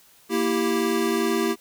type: chord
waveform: square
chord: E diminished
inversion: second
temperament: equal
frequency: 233.1 / 329.6 / 392 Hz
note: Bb3 / E4 / G4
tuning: 0 / 0 / 0 cents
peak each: -27 / -26 / -25 dBFS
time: 0.29-1.56 s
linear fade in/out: 50 ms
effects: white hiss -55 dBFS RMS until 1.6 s